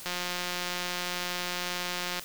click train, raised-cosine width 0.2 ms, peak -15 dBFS, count 381, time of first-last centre 0.06-2.195 s, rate 178 Hz, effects white hiss -44 dBFS RMS until 2.24 s

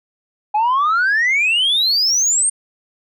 sine exponential sweep, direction up, 824 to 8870 Hz, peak -11 dBFS, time 0.54-2.5 s, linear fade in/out 10 ms, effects tanh soft clip ceiling -11 dBFS

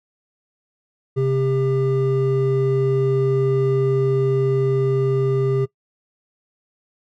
triangle tone pair together, 133.1 / 399.1 Hz, C3 / G4, +30 / +31 cents, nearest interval octave + perfect fifth, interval 1901 cents, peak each -17 dBFS, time 1.16-5.66 s, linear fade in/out 20 ms, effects noise-tail reverb RT60 0.1 s tail -20 dB re dry

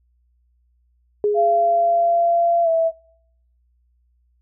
sine tone with exponential decay, 415.3 Hz, G#4, in tune, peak -14 dBFS, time 1.24-2.49 s, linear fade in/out 1 ms, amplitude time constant 270 ms
sine tone with pitch glide, 684 to 656.5 Hz, F5 to E5, -36 to -7 cents, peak -14 dBFS, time 1.34-2.92 s, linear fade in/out 50 ms, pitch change -71 cents, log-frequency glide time 2.63-2.68 s
effects noise-tail reverb RT60 0.7 s tail -26 dB re dry + added 60 Hz sine -59 dBFS peak until 4.41 s

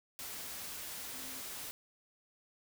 sine tone in noise, 261.3 Hz, C4, 2 cents flat, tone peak -54 dBFS, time 1.14-1.4 s, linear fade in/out 0 ms, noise white, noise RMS -44 dBFS, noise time 0.19-1.71 s, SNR -13 dB, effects none

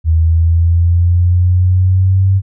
sine exponential sweep, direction up, 80.1 to 97 Hz, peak -7 dBFS, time 0.04-2.42 s, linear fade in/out 50 ms, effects none

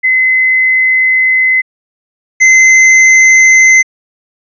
sine / square tone pair in turn, 2042 / 2059 Hz, C7 / C7, -43 / -28 cents, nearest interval unison, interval 15 cents, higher second, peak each -6 / -3 dBFS, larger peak second, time 0.03-1.62 / 2.4-3.83 s, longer first, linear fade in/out 20 ms, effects resampled to 16000 Hz

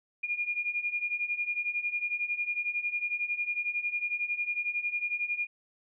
sine beating tone pair, 2418 / 2429 Hz, D7 / D#7, +50 / -42 cents, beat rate 11 Hz, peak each -34 / -31 dBFS, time 0.23-5.47 s, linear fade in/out 10 ms, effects none

